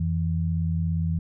sine tone pair together, 87.1 / 164.42 Hz, F2 / E3, -4 / -4 cents, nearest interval major seventh, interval 1100 cents, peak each -25 dBFS, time 0-1.19 s, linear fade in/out 5 ms, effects none

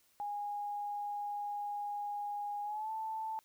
sine tone with pitch glide, 822 to 881 Hz, G#5 to A5, -18 to +2 cents, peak -36 dBFS, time 0.2-3.39 s, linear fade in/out 0 ms, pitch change +120 cents, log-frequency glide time 2.63-2.91 s, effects white hiss -70 dBFS RMS until 3.44 s

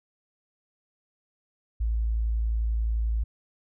sine tone, 55.7 Hz, A1, 22 cents sharp, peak -23 dBFS, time 1.8-3.24 s, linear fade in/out 10 ms, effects none

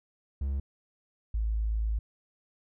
triangle / sine tone pair in turn, 68.8 / 54.29 Hz, C#2 / A1, -12 / -22 cents, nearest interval major third, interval 410 cents, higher first, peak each -26 dBFS, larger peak neither, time 0.41-0.6 / 1.34-1.99 s, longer second, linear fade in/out 5 ms, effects none

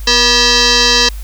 sine tone with frequency modulation, 478.6 Hz, A#4, 46 cents sharp, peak -7 dBFS, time 0.07-1.09 s, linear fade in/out 5 ms, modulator 727 Hz, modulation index 7.5, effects added 50 Hz sine -22 dBFS peak until 1.23 s + white hiss -39 dBFS RMS until 1.23 s

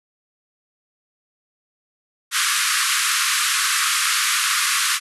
pink band-pass noise, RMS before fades -20 dBFS, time 2.31-5 s, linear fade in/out 50 ms, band 1100 to 12000 Hz, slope 96 dB/octave, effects none

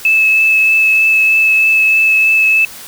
sine tone with vibrato, 2609 Hz, E7, 18 cents flat, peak -7 dBFS, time 0.05-2.65 s, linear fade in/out 2 ms, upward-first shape triangle, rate 3.2 Hz, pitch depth 13 cents each way, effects white hiss -32 dBFS RMS until 2.87 s

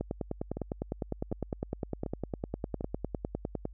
two click trains, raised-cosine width 2 ms, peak -19 / -22 dBFS, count 37 / 4, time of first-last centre 0.01-3.654 / 0.57-2.809 s, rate 9.88 / 1.34 Hz, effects added 50 Hz sine -46 dBFS peak until 3.73 s

